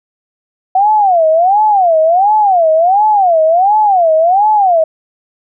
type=tone with vibrato; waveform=sine; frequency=737 Hz; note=F#5; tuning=7 cents flat; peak=-6 dBFS; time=0.75-4.84 s; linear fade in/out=5 ms; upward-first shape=sine; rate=1.4 Hz; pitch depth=270 cents each way; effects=none